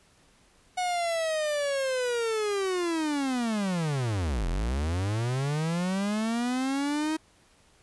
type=linear two-way sweep; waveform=45% pulse; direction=down then up; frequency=735 to 39.58 to 318 Hz; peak=-26 dBFS; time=0.77-7.17 s; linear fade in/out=10 ms; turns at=4.48 s; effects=pink hiss -61 dBFS RMS until 7.82 s + resampled to 24000 Hz

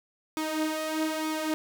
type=tone with flanger; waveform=sawtooth; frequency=313 Hz; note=D#4; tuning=10 cents sharp; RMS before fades=-30 dBFS; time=0.37-1.54 s; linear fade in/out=0 ms; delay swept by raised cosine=0.85 to 4.85 ms; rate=1.1 Hz; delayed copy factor=+0.6; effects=none

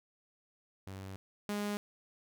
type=tone pair in turn; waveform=sawtooth; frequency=96.1 / 206.1 Hz; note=G2 / G#3; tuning=-34 / -13 cents; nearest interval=octave + minor second; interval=1321 cents; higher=second; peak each=-39 / -30 dBFS; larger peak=second; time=0.87-1.16 / 1.49-1.77 s; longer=first; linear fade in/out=0 ms; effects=none

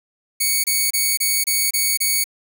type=tone bursts; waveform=5% pulse; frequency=2232 Hz; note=C#7; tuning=11 cents sharp; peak=-7 dBFS; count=7; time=0.4-2.242 s; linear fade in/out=10 ms; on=240 ms; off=27 ms; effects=none

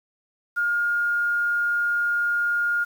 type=tone with quantisation; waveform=sine; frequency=1419 Hz; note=F6; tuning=27 cents sharp; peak=-20 dBFS; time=0.56-2.85 s; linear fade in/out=20 ms; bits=8; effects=none

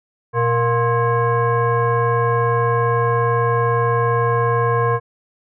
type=tone with frequency modulation; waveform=sine; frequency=468.8 Hz; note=A#4; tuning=10 cents sharp; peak=-14 dBFS; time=0.33-5 s; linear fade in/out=50 ms; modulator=588 Hz; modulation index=1.4; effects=none

